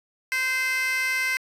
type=tone with high-pass filter; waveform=15% pulse; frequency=518 Hz; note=C5; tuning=17 cents flat; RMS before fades=-25 dBFS; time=0.32-1.37 s; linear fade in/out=0 ms; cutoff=2000 Hz; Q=3.1; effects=resampled to 32000 Hz + 8-bit